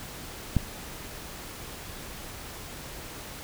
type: click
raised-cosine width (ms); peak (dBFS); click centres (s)
5; -9; 0.567
effects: pink hiss -41 dBFS RMS until 3.43 s